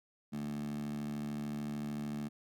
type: tone with high-pass filter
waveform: 15% pulse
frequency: 73.42 Hz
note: D2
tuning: in tune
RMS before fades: -39 dBFS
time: 0.32-2.29 s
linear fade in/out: 20 ms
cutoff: 190 Hz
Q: 7.7
effects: none